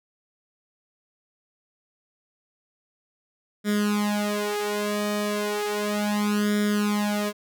sawtooth tone with flanger, 207.7 Hz, G#3, in tune, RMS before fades -25 dBFS, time 3.64-7.33 s, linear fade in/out 50 ms, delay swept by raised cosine 0.56 to 3.16 ms, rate 0.34 Hz, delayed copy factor +1, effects none

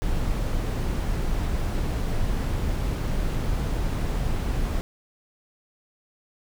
brown noise, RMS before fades -25 dBFS, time 0.02-4.81 s, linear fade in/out 0 ms, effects none

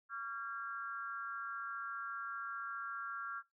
sine tone with amplitude modulation, 1377 Hz, F6, 25 cents flat, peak -35 dBFS, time 0.09-3.43 s, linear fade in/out 50 ms, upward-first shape sine, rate 245 Hz, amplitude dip 100%, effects noise-tail reverb RT60 0.2 s tail -20 dB re dry

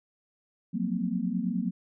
sine tone cluster, 177.3 / 186.7 / 228.8 / 254.2 Hz, F3 / F#3 / A#3 / C4, +26 / +16 / -32 / -50 cents, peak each -34 / -31 / -31 / -34 dBFS, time 0.73-1.71 s, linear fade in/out 20 ms, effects none

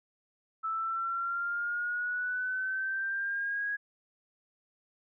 sine exponential sweep, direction up, 1311 to 1661.2 Hz, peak -30 dBFS, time 0.63-3.77 s, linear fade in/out 20 ms, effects none

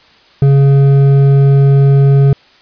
sine tone with hard clipping, 138.59 Hz, C#3, in tune, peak -6 dBFS, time 0.42-2.33 s, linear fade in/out 2 ms, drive 7 dB, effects white hiss -45 dBFS RMS until 2.61 s + resampled to 11025 Hz

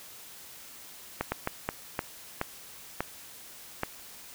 slowing click train, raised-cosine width 0.5 ms, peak -13 dBFS, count 8, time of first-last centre 1.21-3.834 s, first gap 110 ms, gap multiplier 1.4, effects white hiss -48 dBFS RMS until 4.34 s

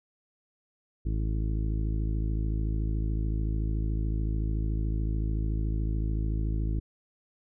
harmonic tone, 53.7 Hz, A1, 41 cents flat, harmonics 1 / 2 / 3 / 4 / 5 / 6 / 7 / 8, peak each -27 / -33 / -38 / -43 / -43 / -41 / -53 / -52 dBFS, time 1.05-6.8 s, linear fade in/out 10 ms, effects none

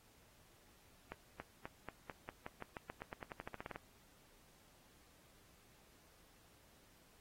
accelerating click train, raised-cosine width 0.5 ms, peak -30 dBFS, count 21, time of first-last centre 1.12-3.759 s, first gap 280 ms, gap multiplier 0.91, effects pink hiss -68 dBFS RMS until 7.2 s + AAC 48 kbps

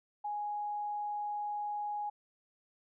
sine tone, 830.6 Hz, G#5, in tune, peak -34 dBFS, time 0.24-2.1 s, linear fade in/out 10 ms, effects none

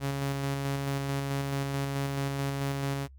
sawtooth tone with tremolo, 138.59 Hz, C#3, in tune, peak -24 dBFS, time 0-3.08 s, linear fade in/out 50 ms, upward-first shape square, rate 4.6 Hz, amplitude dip 25%, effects noise-tail reverb RT60 0.1 s tail -24 dB re dry + added 67 Hz sine -48 dBFS peak until 3.18 s

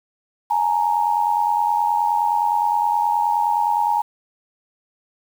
sine tone pair together, 840.4 / 930 Hz, G#5 / A#5, +20 / -4 cents, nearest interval major second, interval 176 cents, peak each -19 dBFS, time 0.5-4.02 s, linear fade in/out 10 ms, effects 7-bit

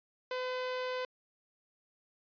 sawtooth tone, 507 Hz, B4, 45 cents sharp, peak -30 dBFS, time 0.31-1.05 s, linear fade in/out 2 ms, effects resampled to 11025 Hz

